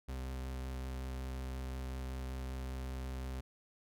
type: tone with vibrato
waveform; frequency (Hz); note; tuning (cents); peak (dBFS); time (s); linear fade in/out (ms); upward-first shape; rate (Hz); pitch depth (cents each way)
40% pulse; 64.8; C2; -16; -38; 0.08-3.41; 10; sine; 5.4; 9
effects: none